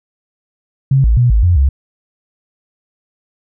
sine tone with pitch steps, 135.1 / 56 / 122.2 / 53.9 / 87.9 / 68.2 Hz, C#3 / A1 / B2 / A1 / F2 / C#2, -44 / +31 / -18 / -35 / +12 / -28 cents, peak -7 dBFS, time 0.91-1.69 s, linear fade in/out 5 ms, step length 130 ms, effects none

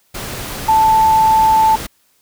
sine tone in noise, 880 Hz, A5, in tune, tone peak -8 dBFS, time 0.68-1.76 s, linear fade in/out 10 ms, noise pink, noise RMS -26 dBFS, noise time 0.14-1.87 s, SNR +15 dB, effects white hiss -58 dBFS RMS until 2.21 s

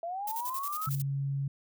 sine linear sweep, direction up, 659.3 to 1318.5 Hz, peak -33 dBFS, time 0.03-0.89 s, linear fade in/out 2 ms
violet noise with tremolo, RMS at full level -37 dBFS, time 0.27-1.02 s, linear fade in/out 5 ms, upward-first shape square, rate 11 Hz, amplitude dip 75%
sine tone, 138.59 Hz, C#3, in tune, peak -29 dBFS, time 0.87-1.48 s, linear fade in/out 5 ms
effects none

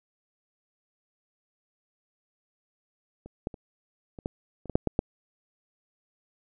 clicks, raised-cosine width 2 ms, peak -30 / -16 / -28 / -28 / -16 / -30 / -20 / -6 / -11 / -9 dBFS, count 10, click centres 3.26 / 3.471 / 3.542 / 4.188 / 4.259 / 4.657 / 4.697 / 4.755 / 4.873 / 4.991 s, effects none

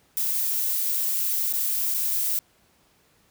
violet noise with dropouts, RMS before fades -25 dBFS, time 0.17-2.39 s, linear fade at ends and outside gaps 0 ms, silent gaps 1.526-1.537 / 1.941-1.946 s, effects pink hiss -62 dBFS RMS until 3.3 s + high-pass 60 Hz 12 dB/octave

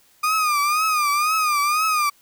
35% pulse tone with vibrato, 1219 Hz, D#6, 36 cents flat, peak -16 dBFS, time 0.23-2.1 s, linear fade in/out 10 ms, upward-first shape triangle, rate 2 Hz, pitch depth 110 cents each way, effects white hiss -57 dBFS RMS until 2.21 s

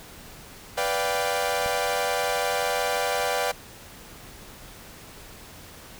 sawtooth chord, G dominant seventh, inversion first, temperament equal with one note detuned, 493.9 / 585.3 / 698.5 / 784 Hz, B4 / D5 / F5 / G5, 0 / -6 / 0 / 0 cents, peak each -25 / -25 / -27 / -25 dBFS, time 0.77-3.52 s, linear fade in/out 10 ms
click, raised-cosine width 5 ms, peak -25 dBFS, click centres 1.661 s
effects pink hiss -45 dBFS RMS until 5.99 s

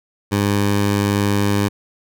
15% pulse tone, 101.4 Hz, G#2, 41 cents flat, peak -9 dBFS, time 0.31-1.69 s, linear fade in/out 20 ms, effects none

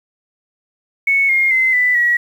sine tone with pitch steps, 2210 / 2133 / 2060 / 1988.3 / 1919.5 Hz, C#7 / C7 / C7 / B6 / B6, -6 / +33 / -28 / +11 / -50 cents, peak -11 dBFS, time 1.07-2.17 s, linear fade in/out 5 ms, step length 220 ms, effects 7-bit

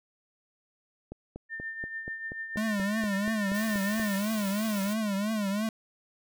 click train, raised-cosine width 2 ms, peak -26 dBFS, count 13, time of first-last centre 1.12-3.998 s, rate 4.17 Hz
sine tone with tremolo, 1800 Hz, A6, 39 cents sharp, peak -32 dBFS, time 1.49-4.19 s, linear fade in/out 50 ms, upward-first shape triangle, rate 6.8 Hz, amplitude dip 60%
square tone with vibrato, 207.7 Hz, G#3, in tune, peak -28 dBFS, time 2.57-5.69 s, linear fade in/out 2 ms, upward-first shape triangle, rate 3 Hz, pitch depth 140 cents each way
white noise, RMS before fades -41 dBFS, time 3.54-4.94 s, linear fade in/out 10 ms
effects none

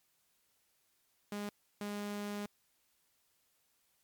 sawtooth tone bursts at uneven times, 205.5 Hz, G#3, 18 cents flat, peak -34 dBFS, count 2, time 1.32-1.49 / 1.81-2.46 s, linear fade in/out 2 ms, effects white hiss -75 dBFS RMS until 4.03 s + MP3 96 kbps

